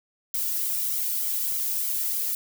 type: noise with flanger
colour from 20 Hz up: violet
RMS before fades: -27 dBFS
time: 0.34-2.35 s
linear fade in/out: 2 ms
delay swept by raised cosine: 1.1 to 1.93 ms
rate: 3.3 Hz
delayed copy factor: -0.6
effects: none